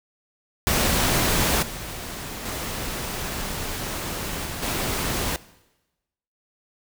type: noise with level steps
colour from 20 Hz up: pink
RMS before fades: -21 / -34 / -30 / -32 / -26 dBFS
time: 0.67-5.36 s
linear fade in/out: 0 ms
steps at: 1.62 / 2.45 / 4.45 / 4.62 s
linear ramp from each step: 10 ms
effects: noise-tail reverb RT60 1.0 s tail -19 dB re dry